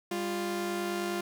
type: tone pair together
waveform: sawtooth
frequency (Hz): 199.62 / 349.2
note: G3 / F4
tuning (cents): +32 / 0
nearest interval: minor seventh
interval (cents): 968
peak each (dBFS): -32 / -28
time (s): 0.11-1.21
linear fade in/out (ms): 5
effects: none